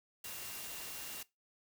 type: tone in noise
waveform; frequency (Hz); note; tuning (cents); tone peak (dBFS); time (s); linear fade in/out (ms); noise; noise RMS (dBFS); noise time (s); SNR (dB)
sine; 2778; F7; -10; -53; 0.24-1.23; 5; white; -45; 0.24-1.23; -11
effects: noise-tail reverb RT60 0.2 s tail -20 dB re dry